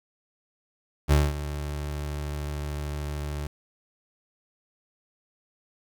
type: tone with ADSR envelope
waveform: 30% pulse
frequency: 73.42 Hz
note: D2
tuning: in tune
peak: -13 dBFS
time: 1.08-3.47 s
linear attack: 36 ms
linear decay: 210 ms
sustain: -14 dB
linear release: 4 ms
effects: 8-bit